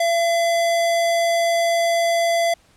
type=tone; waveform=square; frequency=677 Hz; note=E5; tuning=46 cents sharp; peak=-17 dBFS; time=0-2.54 s; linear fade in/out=5 ms; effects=pink hiss -56 dBFS RMS until 2.76 s + low-pass 10000 Hz 12 dB/octave